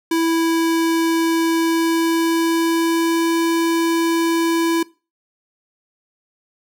square tone with pitch glide, 329.6 to 332.3 Hz, E4 to E4, 0 to +14 cents, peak -16 dBFS, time 0.11-4.83 s, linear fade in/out 5 ms, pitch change +14 cents, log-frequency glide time 1.57-3.39 s, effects noise-tail reverb RT60 0.3 s tail -21 dB re dry

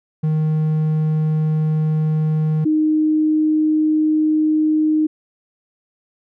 triangle / sine tone pair in turn, 155.56 / 309.3 Hz, D#3 / D#4, 0 / -10 cents, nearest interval octave, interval 1190 cents, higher second, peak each -13 dBFS, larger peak neither, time 0.23-2.65 / 2.65-5.07 s, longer neither, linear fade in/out 10 ms, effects none

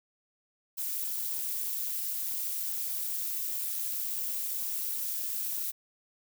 violet noise with amplitude modulation, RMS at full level -30 dBFS, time 0.77-5.72 s, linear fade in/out 20 ms, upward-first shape sine, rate 268 Hz, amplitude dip 80%, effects none

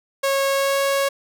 sawtooth tone with pitch glide, 548 to 552.4 Hz, C#5 to C#5, -20 to -6 cents, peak -14 dBFS, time 0.23-1.09 s, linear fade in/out 10 ms, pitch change +14 cents, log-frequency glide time 0.49-0.79 s, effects none

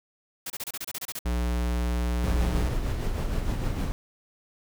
white noise bursts, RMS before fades -34 dBFS, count 11, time 0.46-1.191 s, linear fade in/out 5 ms, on 41 ms, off 28 ms
square tone, 60 Hz, B1, 49 cents flat, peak -25 dBFS, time 1.25-2.69 s, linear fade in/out 10 ms
brown noise with tremolo, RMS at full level -26 dBFS, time 2.24-3.92 s, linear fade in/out 0 ms, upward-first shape sine, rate 6.5 Hz, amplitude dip 40%
effects none

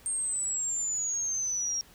sine exponential sweep, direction down, 8670 to 5588 Hz, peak -28 dBFS, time 0.06-1.81 s, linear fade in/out 0 ms, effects pink hiss -56 dBFS RMS until 1.94 s

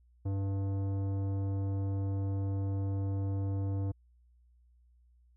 sine tone with tanh clipping, 98 Hz, G2, in tune, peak -32 dBFS, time 0.25-3.92 s, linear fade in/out 10 ms, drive 14 dB, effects added 60 Hz sine -61 dBFS peak until 5.36 s

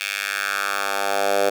10% pulse tone with high-pass filter sweep, 99.7 Hz, G2, 30 cents sharp, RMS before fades -23 dBFS, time 0-1.5 s, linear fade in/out 10 ms, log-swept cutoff 2400 to 530 Hz, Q 2.3, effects none

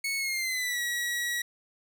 sawtooth tone with pitch glide, 2206 to 1920.4 Hz, C#7 to B6, -9 to -49 cents, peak -25 dBFS, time 0.04-1.42 s, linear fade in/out 5 ms, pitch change -240 cents, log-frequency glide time 0.17-0.81 s, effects none

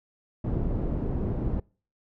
pink low-pass noise, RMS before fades -28 dBFS, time 0.44-1.6 s, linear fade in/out 5 ms, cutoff 360 Hz, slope 12 dB/octave, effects noise-tail reverb RT60 0.4 s tail -25 dB re dry

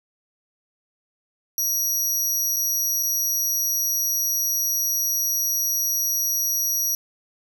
25% pulse tone with dropouts, 5770 Hz, F#8, 44 cents flat, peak -16 dBFS, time 1.58-6.95 s, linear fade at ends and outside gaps 1 ms, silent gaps 2.562-2.566 / 3.028-3.032 s, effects none

